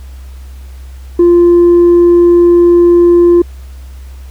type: tone with tanh clipping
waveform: triangle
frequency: 347.1 Hz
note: F4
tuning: 11 cents flat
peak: -3 dBFS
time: 1.19-3.42 s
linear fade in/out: 5 ms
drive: 6 dB
effects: added 65 Hz sine -26 dBFS peak until 4.3 s + pink hiss -44 dBFS RMS until 4.3 s